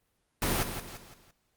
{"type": "noise with echo", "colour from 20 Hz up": "pink", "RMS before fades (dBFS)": -28, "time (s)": [0.42, 0.63], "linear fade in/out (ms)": 2, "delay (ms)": 170, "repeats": 4, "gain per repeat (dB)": -8, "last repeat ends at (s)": 1.31, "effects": ["pink hiss -75 dBFS RMS until 1.56 s", "Opus 32 kbps"]}